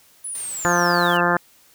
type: linear sweep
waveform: sine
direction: down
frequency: 10270 to 2556 Hz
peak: -27 dBFS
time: 0.24-1.21 s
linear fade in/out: 10 ms
type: noise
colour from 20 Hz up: white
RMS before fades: -39 dBFS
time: 0.35-1.17 s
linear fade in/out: 0 ms
type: harmonic tone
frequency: 174.61 Hz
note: F3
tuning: in tune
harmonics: 1 / 2 / 3 / 4 / 5 / 6 / 7 / 8 / 9 / 10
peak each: -25 / -25 / -25 / -25 / -25 / -25 / -25 / -25 / -25 / -25 dBFS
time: 0.65-1.37 s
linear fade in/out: 0 ms
effects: white hiss -54 dBFS RMS until 1.74 s